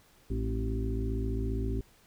harmonic tone with a mistuned harmonic, 55 Hz, A1, in tune, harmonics 1 / 2 / 4 / 5 / 6 / 7, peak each -31 / -35 / -41 / -38 / -45 / -39 dBFS, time 0.3-1.81 s, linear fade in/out 5 ms, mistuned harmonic 5, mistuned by -47 cents, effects pink hiss -62 dBFS RMS until 2.06 s

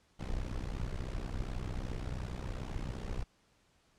brown noise with amplitude modulation, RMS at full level -34 dBFS, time 0.19-3.24 s, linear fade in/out 10 ms, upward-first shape sine, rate 62.7 Hz, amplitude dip 85%, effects pink hiss -70 dBFS RMS until 3.98 s + low-pass 8000 Hz 12 dB/octave

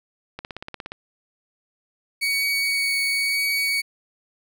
click train, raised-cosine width 0.3 ms, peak -17 dBFS, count 10, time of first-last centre 0.39-0.919 s, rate 17 Hz
30% pulse tone with vibrato, 2242 Hz, C#7, 19 cents sharp, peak -18 dBFS, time 2.21-3.82 s, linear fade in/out 20 ms, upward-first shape triangle, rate 0.95 Hz, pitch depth 10 cents each way
effects none

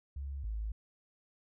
sine tone pair in turn, 69.3 / 53.64 Hz, C#2 / A1, 0 / -43 cents, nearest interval major third, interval 443 cents, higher first, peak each -37 / -34 dBFS, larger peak second, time 0.16-0.44 / 0.44-0.72 s, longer neither, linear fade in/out 5 ms, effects none

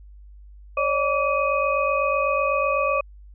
sine tone cluster, 550 / 598 / 1150 / 2508 Hz, C#5 / D5 / D6 / D#7, -14 / +31 / -37 / +13 cents, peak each -24 / -26 / -23 / -27 dBFS, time 0.77-3.01 s, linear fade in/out 5 ms, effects added 50 Hz sine -42 dBFS peak until 3.34 s

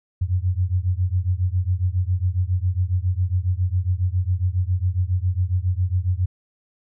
sine beating tone pair, 88.1 / 95.4 Hz, F2 / G2, +16 / -47 cents, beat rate 7.3 Hz, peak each -21 / -22 dBFS, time 0.21-6.26 s, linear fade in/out 10 ms, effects none

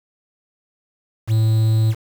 triangle tone with quantisation, 110.5 Hz, A2, 8 cents sharp, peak -11 dBFS, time 1.27-1.95 s, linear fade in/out 50 ms, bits 6, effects none

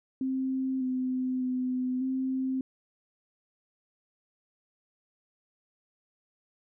sine tone with pitch steps, 262.9 / 256.4 / 254 / 261.9 Hz, C4 / C4 / B3 / C4, +8 / -35 / +49 / +2 cents, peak -27 dBFS, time 0.21-2.61 s, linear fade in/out 2 ms, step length 600 ms, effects none

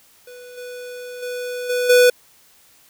square tone with level steps, 493.9 Hz, B4, in tune, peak -38 / -32 / -26 / -19 / -10 dBFS, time 0.27-2.1 s, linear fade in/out 5 ms, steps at 0.57 / 1.22 / 1.69 / 1.89 s, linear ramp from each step 10 ms, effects white hiss -53 dBFS RMS until 2.89 s

